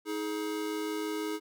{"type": "tone pair together", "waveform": "square", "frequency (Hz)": [316.1, 422], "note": ["D#4", "G#4"], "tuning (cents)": [27, 28], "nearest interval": "perfect fourth", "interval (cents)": 501, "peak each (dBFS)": [-35, -36], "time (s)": [0.05, 1.4], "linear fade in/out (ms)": 50, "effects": []}